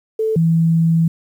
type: tone pair in turn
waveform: sine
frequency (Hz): 440 / 164.51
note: A4 / E3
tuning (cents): 0 / -3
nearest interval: octave + perfect fourth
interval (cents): 1703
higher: first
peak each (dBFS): -15 / -11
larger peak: second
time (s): 0.19-0.36 / 0.36-1.08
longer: second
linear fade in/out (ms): 5
effects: 8-bit